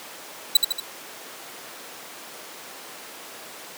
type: tone with echo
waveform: sawtooth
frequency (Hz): 3950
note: B7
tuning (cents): 0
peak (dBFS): -7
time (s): 0.55-0.57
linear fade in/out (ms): 5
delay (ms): 77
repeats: 3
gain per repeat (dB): -5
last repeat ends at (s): 0.801
effects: pink hiss -39 dBFS RMS until 3.77 s + high-pass 400 Hz 12 dB/octave